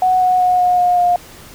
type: tone with pitch steps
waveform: sine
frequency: 740 / 733.6 / 727.3 / 721 / 714.8 / 708.6 Hz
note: F#5 / F#5 / F#5 / F#5 / F5 / F5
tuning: 0 / -15 / -30 / -45 / +40 / +25 cents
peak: -10 dBFS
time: 0.02-1.16 s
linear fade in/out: 2 ms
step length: 190 ms
effects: pink hiss -39 dBFS RMS until 1.54 s